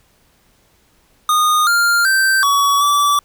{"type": "tone with pitch steps", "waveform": "square", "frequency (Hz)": [1230, 1400, 1559, 1129, 1156], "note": ["D#6", "F6", "G6", "C#6", "D6"], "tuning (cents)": [-20, 4, -10, 31, -28], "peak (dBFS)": -12, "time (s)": [1.29, 3.19], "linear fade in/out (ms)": 2, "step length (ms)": 380, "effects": ["pink hiss -56 dBFS RMS until 3.24 s"]}